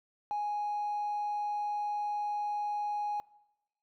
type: tone with hard clipping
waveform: sine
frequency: 830.6 Hz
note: G#5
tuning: in tune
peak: -31 dBFS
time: 0.31-3.2 s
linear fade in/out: 0 ms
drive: 1 dB
effects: noise-tail reverb RT60 1.0 s tail -23 dB re dry